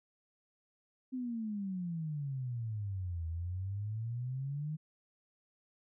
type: exponential two-way sweep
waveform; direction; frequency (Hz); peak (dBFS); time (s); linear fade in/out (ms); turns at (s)
sine; down then up; 261.6 to 80.8 to 157.2; -35; 1.12-4.77; 20; 3.27
effects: none